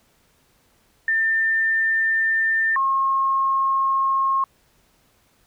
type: tone pair in turn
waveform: sine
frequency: 1795 / 1078.5 Hz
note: A6 / C#6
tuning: +34 / -48 cents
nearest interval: major sixth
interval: 882 cents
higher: first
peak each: -17 dBFS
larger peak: neither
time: 1.08-2.76 / 2.76-4.44 s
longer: neither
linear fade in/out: 2 ms
effects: pink hiss -61 dBFS RMS until 5.46 s